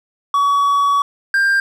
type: tone pair in turn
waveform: triangle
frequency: 1131 / 1592.1 Hz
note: C#6 / G6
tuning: +34 / +26 cents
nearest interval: tritone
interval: 592 cents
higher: second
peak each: -10 dBFS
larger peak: neither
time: 0.34-1.02 / 1.34-1.6 s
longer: first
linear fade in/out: 2 ms
effects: none